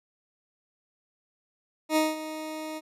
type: tone with ADSR envelope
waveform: 20% pulse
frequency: 311.9 Hz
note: D#4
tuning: 4 cents sharp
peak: -15 dBFS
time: 1.89-2.81 s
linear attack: 73 ms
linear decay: 190 ms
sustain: -14 dB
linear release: 37 ms
effects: resampled to 32000 Hz